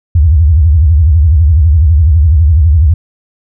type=tone with vibrato; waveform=sine; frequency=77.8 Hz; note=D#2; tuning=in tune; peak=-3 dBFS; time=0.15-2.94 s; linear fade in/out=5 ms; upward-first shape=sine; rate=12 Hz; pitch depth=230 cents each way; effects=none